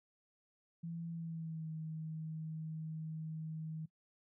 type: tone with pitch glide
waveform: sine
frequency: 167.2 to 158.27 Hz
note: E3 to D#3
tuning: +25 to +30 cents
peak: -40 dBFS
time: 0.83-3.86 s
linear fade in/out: 10 ms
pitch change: -95 cents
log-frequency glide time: 1.1-1.7 s
effects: noise-tail reverb RT60 0.1 s tail -20 dB re dry